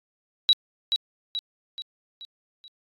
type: tone with echo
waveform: sine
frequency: 3893 Hz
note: B7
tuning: 26 cents flat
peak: -14 dBFS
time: 0.49-0.53 s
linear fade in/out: 0 ms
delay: 430 ms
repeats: 5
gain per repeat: -6 dB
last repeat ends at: 2.68 s
effects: AAC 64 kbps